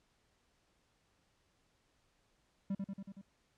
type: tone with echo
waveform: triangle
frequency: 196 Hz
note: G3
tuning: in tune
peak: -31 dBFS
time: 2.7-2.75 s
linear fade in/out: 5 ms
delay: 93 ms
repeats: 5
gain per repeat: -3 dB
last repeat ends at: 3.215 s
effects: pink hiss -75 dBFS RMS until 3.57 s + low-pass 8000 Hz 12 dB/octave